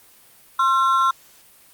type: ring-modulated tone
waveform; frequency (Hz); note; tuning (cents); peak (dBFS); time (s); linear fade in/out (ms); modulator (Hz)
triangle; 1208; D6; +48; -10; 0.59-1.11; 5; 150
effects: white hiss -51 dBFS RMS until 1.73 s + Opus 32 kbps